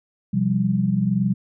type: chord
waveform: sine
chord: C suspended fourth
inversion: none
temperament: equal with one note detuned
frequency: 127.46 / 174.61 / 196 Hz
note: C3 / F3 / G3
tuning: -45 / 0 / 0 cents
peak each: -24 / -23 / -20 dBFS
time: 0.33-1.34 s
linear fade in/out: 10 ms
effects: none